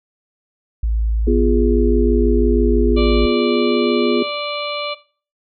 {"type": "tone", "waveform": "sine", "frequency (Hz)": 55, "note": "A1", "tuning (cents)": 0, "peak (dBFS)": -15, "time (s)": [0.83, 3.26], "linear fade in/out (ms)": 5}
{"type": "chord", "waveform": "sine", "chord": "F diminished", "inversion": "second", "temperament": "equal", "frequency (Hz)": [246.9, 349.2, 415.3], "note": ["Cb4", "F4", "Ab4"], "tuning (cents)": [0, 0, 0], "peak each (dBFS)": -18, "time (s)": [1.27, 4.23], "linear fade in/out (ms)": 5}
{"type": "harmonic tone", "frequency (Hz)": 586, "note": "D5", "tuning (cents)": -4, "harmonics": [1, 2, 4, 5, 6, 7], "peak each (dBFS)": [-24, -27, -30, -31, -32, -32], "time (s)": [2.96, 4.95], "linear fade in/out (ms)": 20}
{"effects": ["noise-tail reverb RT60 0.4 s tail -17 dB re dry"]}